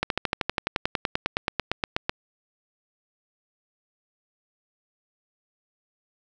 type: slowing click train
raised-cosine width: 0.3 ms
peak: -7 dBFS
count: 22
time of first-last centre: 0.03-2.095 s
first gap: 72 ms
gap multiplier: 1.03
effects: none